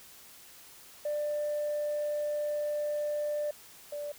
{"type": "tone pair in turn", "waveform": "sine", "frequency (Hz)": [593, 585.2], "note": ["D5", "D5"], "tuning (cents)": [17, -6], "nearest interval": "unison", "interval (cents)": 23, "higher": "first", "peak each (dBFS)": [-28, -34], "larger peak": "first", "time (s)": [[1.05, 3.51], [3.92, 4.12]], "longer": "first", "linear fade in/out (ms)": 5, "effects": ["tanh soft clip ceiling -26 dBFS", "white hiss -53 dBFS RMS until 4.18 s"]}